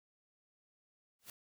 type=noise with exponential growth; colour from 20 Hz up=white; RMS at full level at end=-45 dBFS; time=1.19-1.3 s; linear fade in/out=2 ms; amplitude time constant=22 ms; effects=none